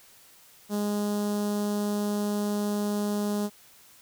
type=tone with notch filter; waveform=sawtooth; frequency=206.5 Hz; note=G#3; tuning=10 cents flat; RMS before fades=-28 dBFS; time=0.69-3.5 s; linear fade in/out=50 ms; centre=2200 Hz; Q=0.52; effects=white hiss -55 dBFS RMS until 4.01 s